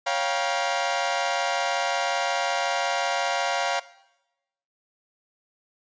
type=chord; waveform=sawtooth; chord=G half-diminished seventh; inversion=second; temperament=equal with one note detuned; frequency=554.4 / 698.5 / 784 / 955.8 Hz; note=Db5 / F5 / G5 / Bb5; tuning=0 / 0 / 0 / +43 cents; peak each=-26 / -23 / -26 / -26 dBFS; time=0.06-3.8 s; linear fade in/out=10 ms; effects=noise-tail reverb RT60 0.9 s tail -18 dB re dry + resampled to 16000 Hz